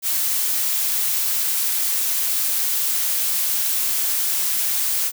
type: noise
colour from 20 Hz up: blue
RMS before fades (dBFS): -21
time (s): 0.02-5.12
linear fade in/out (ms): 50
effects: none